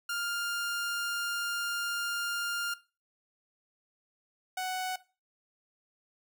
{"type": "tone pair in turn", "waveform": "sawtooth", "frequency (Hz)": [1403, 743.2], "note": ["F6", "F#5"], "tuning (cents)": [8, 7], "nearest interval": "major seventh", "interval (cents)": 1101, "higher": "first", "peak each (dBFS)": -28, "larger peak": "neither", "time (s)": [[0.09, 2.74], [4.57, 4.96]], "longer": "first", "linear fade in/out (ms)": 5, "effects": ["noise-tail reverb RT60 0.3 s tail -17 dB re dry"]}